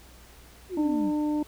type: exponential sweep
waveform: sine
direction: down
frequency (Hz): 392 to 174.61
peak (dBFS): -29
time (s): 0.69-1.12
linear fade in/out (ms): 50
type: harmonic tone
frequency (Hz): 299.8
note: D4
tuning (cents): +36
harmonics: 1 / 2 / 3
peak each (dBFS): -24 / -38 / -38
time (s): 0.77-1.43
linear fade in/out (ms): 5
effects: added 60 Hz sine -53 dBFS peak until 1.47 s + pink hiss -53 dBFS RMS until 1.47 s